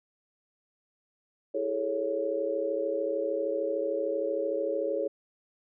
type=chord; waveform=sine; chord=A major seventh; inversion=second; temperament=equal with one note detuned; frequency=329.6 / 406.8 / 440 / 554.4 Hz; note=E4 / G#4 / A4 / C#5; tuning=0 / -36 / 0 / 0 cents; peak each=-36 / -34 / -33 / -30 dBFS; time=1.54-5.08 s; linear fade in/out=10 ms; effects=none